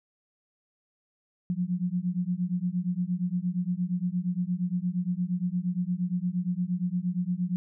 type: beating tone pair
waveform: sine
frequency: 174.61 / 183.21 Hz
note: F3 / F#3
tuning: 0 / -17 cents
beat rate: 8.6 Hz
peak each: -29 dBFS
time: 1.5-7.56 s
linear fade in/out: 0 ms
effects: none

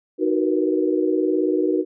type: chord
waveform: sine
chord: B major seventh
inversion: first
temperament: equal with one note detuned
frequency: 311.1 / 370 / 466.2 / 486 Hz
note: D#4 / F#4 / A#4 / B4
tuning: 0 / 0 / 0 / -28 cents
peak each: -21 / -21 / -27 / -26 dBFS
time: 0.18-1.85 s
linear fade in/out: 50 ms
effects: none

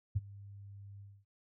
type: tone with ADSR envelope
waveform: sine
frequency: 99.9 Hz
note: G2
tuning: 33 cents sharp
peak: -25 dBFS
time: 0.15-1.25 s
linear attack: 13 ms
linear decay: 30 ms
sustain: -22 dB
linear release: 250 ms
effects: high-pass 60 Hz 12 dB/octave

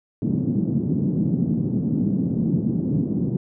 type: band-pass noise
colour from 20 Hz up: white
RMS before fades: -22 dBFS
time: 0.22-3.37 s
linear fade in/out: 2 ms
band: 130 to 250 Hz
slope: 24 dB/octave
effects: none

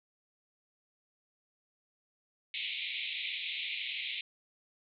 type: band-pass noise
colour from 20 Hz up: pink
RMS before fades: -38 dBFS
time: 2.54-4.21 s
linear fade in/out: 2 ms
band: 2100 to 3900 Hz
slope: 96 dB/octave
effects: none

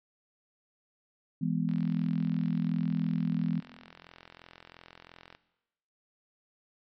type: chord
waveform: sine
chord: E major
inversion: none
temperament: just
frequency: 164.81 / 206 / 247.2 Hz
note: E3 / G#3 / B3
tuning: 0 / -14 / +2 cents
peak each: -30 / -32 / -32 dBFS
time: 1.41-3.6 s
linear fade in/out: 10 ms
type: click train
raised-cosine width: 0.3 ms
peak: -32 dBFS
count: 158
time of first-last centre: 1.69-5.35 s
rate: 42.9 Hz
effects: noise-tail reverb RT60 1.0 s tail -17 dB re dry + MP3 48 kbps

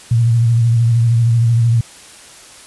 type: tone with vibrato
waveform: sine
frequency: 116.54 Hz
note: A#2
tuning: in tune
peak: -9 dBFS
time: 0.11-1.81 s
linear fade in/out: 5 ms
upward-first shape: sine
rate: 13 Hz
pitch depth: 45 cents each way
effects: white hiss -39 dBFS RMS until 2.66 s + resampled to 24000 Hz

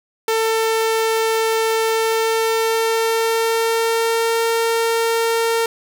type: tone with pitch glide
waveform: sawtooth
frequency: 447.2 to 457.4 Hz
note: A4 to A#4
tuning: +28 to -33 cents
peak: -12 dBFS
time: 0.28-5.66 s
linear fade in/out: 2 ms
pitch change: +39 cents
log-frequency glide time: 1.83-4.41 s
effects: none

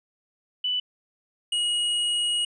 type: tone pair in turn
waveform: sine / square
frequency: 2981 / 2894 Hz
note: F#7 / F#7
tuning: +12 / -39 cents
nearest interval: minor second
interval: 51 cents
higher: first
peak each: -23 dBFS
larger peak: neither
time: 0.64-0.8 / 1.52-2.45 s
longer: second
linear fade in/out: 5 ms
effects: resampled to 22050 Hz

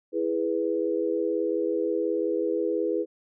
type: chord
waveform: sine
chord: E major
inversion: none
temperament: equal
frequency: 329.6 / 415.3 / 493.9 Hz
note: E4 / G#4 / B4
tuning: 0 / 0 / 0 cents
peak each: -28 dBFS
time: 0.12-3.06 s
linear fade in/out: 50 ms
effects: none

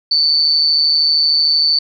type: tone with amplitude modulation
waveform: sine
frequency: 4518 Hz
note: C#8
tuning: 32 cents sharp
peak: -7 dBFS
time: 0.11-1.79 s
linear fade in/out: 5 ms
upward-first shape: sine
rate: 153 Hz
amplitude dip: 75%
effects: none

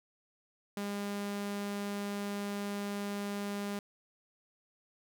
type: tone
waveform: sawtooth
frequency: 202.6 Hz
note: G#3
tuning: 43 cents flat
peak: -31 dBFS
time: 0.77-3.79 s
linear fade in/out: 2 ms
effects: none

